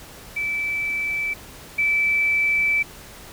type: tone pair in turn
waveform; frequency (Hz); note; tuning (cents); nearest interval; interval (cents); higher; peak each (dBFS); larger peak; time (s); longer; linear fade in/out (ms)
sine; 2317 / 2317; D7 / D7; -24 / -24; unison; 0; neither; -22 / -17; second; 0.36-1.34 / 1.78-2.83; second; 10
effects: pink hiss -42 dBFS RMS until 3.32 s